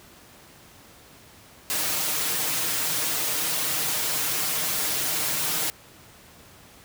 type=noise with comb filter; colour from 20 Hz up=white; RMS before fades=-26 dBFS; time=1.7-5.7 s; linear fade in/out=0 ms; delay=6.5 ms; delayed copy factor=+1; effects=pink hiss -50 dBFS RMS until 6.84 s + high-pass 60 Hz 12 dB/octave